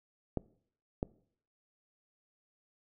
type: clicks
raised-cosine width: 2 ms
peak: -18 dBFS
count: 2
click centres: 0.373 / 1.029 s
effects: noise-tail reverb RT60 0.6 s tail -22 dB re dry